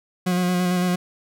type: tone with vibrato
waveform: 40% pulse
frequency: 180 Hz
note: F#3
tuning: 47 cents flat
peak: -18 dBFS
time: 0.26-0.96 s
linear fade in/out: 10 ms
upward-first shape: square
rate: 8.9 Hz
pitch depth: 19 cents each way
effects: none